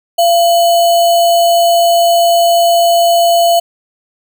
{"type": "tone with sample-and-hold", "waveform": "sine", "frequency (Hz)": 684, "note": "F5", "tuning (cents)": -36, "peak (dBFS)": -6, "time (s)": [0.18, 3.6], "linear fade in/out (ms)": 10, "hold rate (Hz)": 3675, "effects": []}